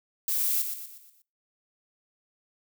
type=noise with echo; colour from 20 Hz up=violet; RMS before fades=-27 dBFS; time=0.28-0.62 s; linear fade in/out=2 ms; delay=120 ms; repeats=5; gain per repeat=-7 dB; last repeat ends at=1.22 s; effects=noise-tail reverb RT60 0.3 s tail -22 dB re dry